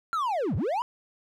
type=linear two-way sweep; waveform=triangle; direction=down then up; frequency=1396.9 to 73.42 to 1022 Hz; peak=-23 dBFS; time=0.13-0.82 s; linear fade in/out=0 ms; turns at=0.56 s; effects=none